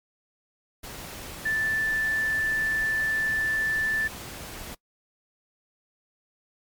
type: tone in noise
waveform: sine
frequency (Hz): 1760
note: A6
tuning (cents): 0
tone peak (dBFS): -23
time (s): 1.45-4.08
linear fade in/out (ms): 10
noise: pink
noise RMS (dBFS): -39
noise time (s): 0.83-4.75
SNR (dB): +13
effects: noise-tail reverb RT60 0.1 s tail -23 dB re dry + MP3 96 kbps